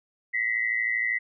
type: tone pair together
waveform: sine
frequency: 1927.2 / 2040 Hz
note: B6 / C7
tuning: -43 / -44 cents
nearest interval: minor second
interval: 99 cents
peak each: -27 / -26 dBFS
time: 0.33-1.19 s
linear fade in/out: 20 ms
effects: none